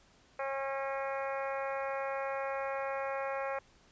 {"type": "harmonic tone", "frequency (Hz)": 272, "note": "C#4", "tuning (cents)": -33, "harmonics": [2, 3, 4, 5, 6, 7, 8, 9], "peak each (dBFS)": [-36, -40, -42, -44, -46, -47, -48, -49], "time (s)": [0.39, 3.59], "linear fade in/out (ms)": 5, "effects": ["pink hiss -64 dBFS RMS until 3.91 s", "resampled to 16000 Hz"]}